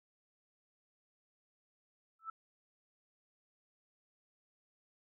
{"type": "tone with exponential growth", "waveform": "sine", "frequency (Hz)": 1318.5, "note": "E6", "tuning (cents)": 0, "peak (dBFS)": -36, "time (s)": [2.19, 2.3], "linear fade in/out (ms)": 5, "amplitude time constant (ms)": 23, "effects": []}